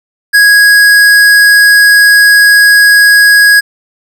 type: tone with hard clipping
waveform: sine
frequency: 1657 Hz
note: G#6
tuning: 4 cents flat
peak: -3 dBFS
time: 0.33-3.61 s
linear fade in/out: 20 ms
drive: 16 dB
effects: none